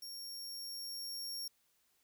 sawtooth tone with level ramp, 5530 Hz, F8, 18 cents flat, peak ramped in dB -42 to -37 dBFS, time 0.02-1.48 s, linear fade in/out 5 ms, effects white hiss -75 dBFS RMS until 2.03 s

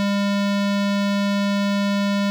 square tone with low-pass filter, 200.9 Hz, G3, 43 cents sharp, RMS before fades -20 dBFS, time 0-2.3 s, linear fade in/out 0 ms, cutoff 4500 Hz, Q 1.3, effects 7-bit

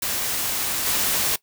white noise with level steps, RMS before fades -25 / -22 dBFS, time 0.02-1.36 s, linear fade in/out 5 ms, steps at 0.86 s, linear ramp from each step 5 ms, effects noise-tail reverb RT60 0.1 s tail -20 dB re dry

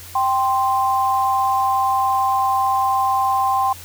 sine tone pair together, 784 / 1046.5 Hz, G5 / C6, 0 / 0 cents, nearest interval perfect fourth, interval 500 cents, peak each -18 dBFS, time 0.15-3.73 s, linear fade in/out 5 ms, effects added 88 Hz sine -41 dBFS peak until 3.84 s + white hiss -39 dBFS RMS until 3.84 s

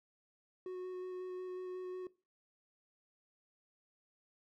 triangle tone with vibrato, 367.2 Hz, F#4, 13 cents flat, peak -38 dBFS, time 0.66-2.07 s, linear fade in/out 2 ms, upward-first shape square, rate 5.5 Hz, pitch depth 8 cents each way, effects noise-tail reverb RT60 0.3 s tail -19 dB re dry

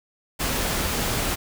pink noise, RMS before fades -25 dBFS, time 0.39-1.36 s, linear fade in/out 20 ms, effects none

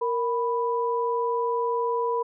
sine tone pair together, 466.2 / 987.8 Hz, A#4 / B5, 0 / 0 cents, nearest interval octave + minor second, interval 1300 cents, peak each -25 / -26 dBFS, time 0.01-2.23 s, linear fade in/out 10 ms, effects none

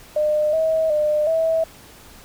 sine tone with pitch steps, 605 / 640 / 603 / 649 Hz, D#5 / D#5 / D5 / E5, -49 / +49 / +46 / -27 cents, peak -16 dBFS, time 0.16-1.64 s, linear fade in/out 5 ms, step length 370 ms, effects pink hiss -45 dBFS RMS until 2.24 s

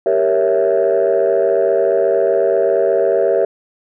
sine chord, G diminished seventh, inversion none, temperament equal, 392 / 466.2 / 554.4 / 659.3 Hz, G4 / Bb4 / Db5 / Fb5, 0 / 0 / 0 / 0 cents, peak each -16 dBFS, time 0.06-3.45 s, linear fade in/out 2 ms, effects tanh soft clip ceiling -6 dBFS

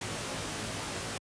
pink noise with comb filter, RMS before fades -36 dBFS, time 0.01-1.18 s, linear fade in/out 5 ms, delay 19 ms, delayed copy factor +0.75, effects high-pass 80 Hz 12 dB/octave + resampled to 22050 Hz

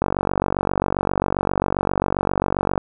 click train, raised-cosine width 1 ms, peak -5 dBFS, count 132, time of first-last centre 0.02-2.778 s, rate 47.5 Hz, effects none

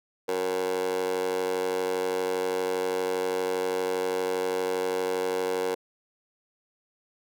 15% pulse tone with high-pass filter, 92.5 Hz, F#2, in tune, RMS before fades -28 dBFS, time 0.28-5.75 s, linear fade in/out 10 ms, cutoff 500 Hz, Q 7.9, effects none

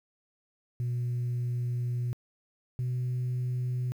sine tone pair in turn, 121.9 / 125.04 Hz, B2 / B2, -22 / +22 cents, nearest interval unison, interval 44 cents, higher second, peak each -26 dBFS, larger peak neither, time 0.8-2.13 / 2.79-3.92 s, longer first, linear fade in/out 0 ms, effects tanh soft clip ceiling -26 dBFS + 10-bit

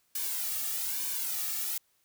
blue noise with flanger, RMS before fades -33 dBFS, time 0.15-1.78 s, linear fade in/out 5 ms, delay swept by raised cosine 1.5 to 2 ms, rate 1.1 Hz, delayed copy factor -0.7, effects white hiss -71 dBFS RMS until 2.04 s

